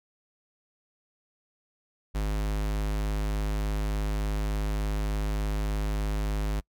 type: tone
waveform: square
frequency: 51.7 Hz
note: G#1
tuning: 7 cents flat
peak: -27 dBFS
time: 2.14-6.61 s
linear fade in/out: 20 ms
effects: noise-tail reverb RT60 0.1 s tail -26 dB re dry